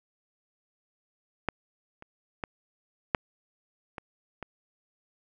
clicks, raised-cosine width 0.5 ms, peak -11 / -30 / -17 / -7 / -22 / -22 dBFS, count 6, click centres 1.487 / 2.024 / 2.438 / 3.148 / 3.982 / 4.427 s, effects none

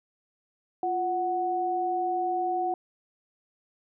sine tone pair together, 349.2 / 739.9 Hz, F4 / F#5, 0 / 0 cents, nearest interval octave + minor second, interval 1300 cents, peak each -31 / -26 dBFS, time 0.83-2.74 s, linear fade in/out 2 ms, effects none

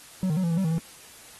triangle tone with pitch steps, 186.7 / 153.7 / 186.6 / 168.7 / 165.1 / 192 / 160.6 / 164.6 Hz, F#3 / D#3 / F#3 / E3 / E3 / G3 / E3 / E3, +16 / -21 / +15 / +40 / +3 / -36 / -45 / -2 cents, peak -20 dBFS, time 0.23-0.782 s, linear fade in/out 0 ms, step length 69 ms, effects white hiss -48 dBFS RMS until 1.39 s + AAC 32 kbps

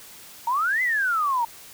sine exponential two-way sweep, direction up then down, 907 to 2066 to 907 Hz, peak -20 dBFS, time 0.47-1.45 s, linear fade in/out 5 ms, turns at 0.82 s, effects white hiss -45 dBFS RMS until 1.73 s

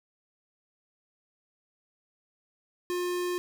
square tone, 356.2 Hz, F4, 34 cents sharp, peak -29 dBFS, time 2.9-3.38 s, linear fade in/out 0 ms, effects none

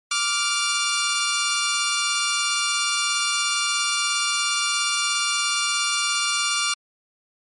10% pulse tone pair together, 1169.5 / 1400 Hz, D6 / F6, -8 / +4 cents, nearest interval minor third, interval 312 cents, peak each -15 dBFS, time 0.11-6.74 s, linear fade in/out 5 ms, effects MP3 48 kbps

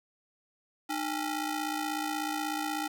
sawtooth ring-modulated tone, 554.4 Hz, C#5, in tune, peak -24 dBFS, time 0.89-2.88 s, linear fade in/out 10 ms, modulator 249 Hz, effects none

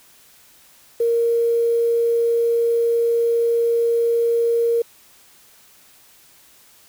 sine tone with quantisation, 466.2 Hz, A#4, in tune, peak -15 dBFS, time 1-4.82 s, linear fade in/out 5 ms, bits 7, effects white hiss -51 dBFS RMS until 6.88 s

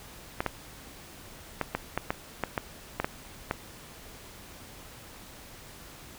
clicks, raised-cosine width 0.5 ms, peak -12 dBFS, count 11, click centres 0.405 / 0.463 / 1.613 / 1.75 / 1.976 / 2.105 / 2.437 / 2.578 / 3 / 3.045 / 3.511 s, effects pink hiss -48 dBFS RMS until 6.18 s

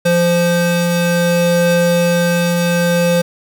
square tone pair together, 173.2 / 519 Hz, F3 / C5, -14 / -14 cents, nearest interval octave + perfect fifth, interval 1900 cents, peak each -15 dBFS, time 0.05-3.22 s, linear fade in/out 10 ms, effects 8-bit

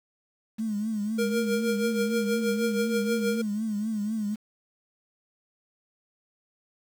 sine tone with vibrato, 213.8 Hz, A3, 49 cents flat, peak -26 dBFS, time 0.58-4.36 s, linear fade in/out 20 ms, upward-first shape triangle, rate 4 Hz, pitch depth 100 cents each way
square tone with tremolo, 469.7 Hz, A#4, 13 cents sharp, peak -24 dBFS, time 1.18-3.42 s, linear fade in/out 10 ms, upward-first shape triangle, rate 6.3 Hz, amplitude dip 75%
effects 8-bit

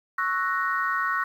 sine chord, F# dominant seventh, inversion second, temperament equal, 1108.7 / 1318.5 / 1480 / 1864.7 Hz, C#6 / E6 / F#6 / A#6, 0 / 0 / 0 / 0 cents, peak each -27 / -30 / -28 / -29 dBFS, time 0.18-1.24 s, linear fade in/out 5 ms, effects tanh soft clip ceiling -12 dBFS + 9-bit

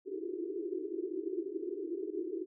pink band-pass noise, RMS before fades -38 dBFS, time 0.05-2.46 s, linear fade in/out 50 ms, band 320 to 410 Hz, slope 96 dB/octave, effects none

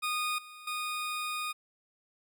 20% pulse tone with level steps, 1233 Hz, D#6, 16 cents flat, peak -25 / -42 / -28 dBFS, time 0.02-1.53 s, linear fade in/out 20 ms, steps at 0.38 / 0.67 s, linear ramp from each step 5 ms, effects none

